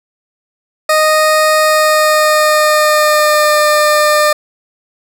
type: tone with pitch glide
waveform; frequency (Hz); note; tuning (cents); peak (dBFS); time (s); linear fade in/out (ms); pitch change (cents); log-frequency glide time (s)
20% pulse; 620 to 601.7; D#5 to D5; -6 to +42; -3; 0.89-4.33; 5; -52; 1.6-3.58
effects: none